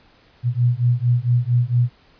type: beating tone pair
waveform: sine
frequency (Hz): 119.5 / 123.9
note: A#2 / B2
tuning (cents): +43 / +6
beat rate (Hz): 4.4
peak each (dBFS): -18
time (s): 0.43-1.9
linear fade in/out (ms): 50
effects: pink hiss -54 dBFS RMS until 2.19 s + resampled to 11025 Hz